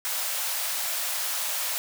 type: high-pass noise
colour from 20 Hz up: white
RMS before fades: -29 dBFS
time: 0.05-1.78 s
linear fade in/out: 0 ms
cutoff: 540 Hz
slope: 48 dB/octave
effects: none